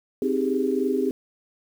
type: chord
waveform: sine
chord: Ab major seventh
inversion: first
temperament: equal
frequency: 261.6 / 311.1 / 392 / 415.3 Hz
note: C4 / Eb4 / G4 / Ab4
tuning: 0 / 0 / 0 / 0 cents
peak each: -25 / -30 / -25 / -27 dBFS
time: 0.22-1.11 s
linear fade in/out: 2 ms
effects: 8-bit